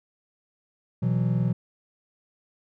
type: chord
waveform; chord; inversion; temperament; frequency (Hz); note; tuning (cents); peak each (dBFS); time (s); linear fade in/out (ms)
triangle; B suspended fourth; none; equal; 123.47 / 164.81 / 185; B2 / E3 / F#3; 0 / 0 / 0; -22 / -25 / -25; 1.02-1.53; 10
effects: none